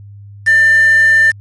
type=tone with quantisation; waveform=sine; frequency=1788 Hz; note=A6; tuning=27 cents sharp; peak=-6 dBFS; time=0.46-1.32 s; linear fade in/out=20 ms; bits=4; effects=added 101 Hz sine -32 dBFS peak until 1.4 s + resampled to 24000 Hz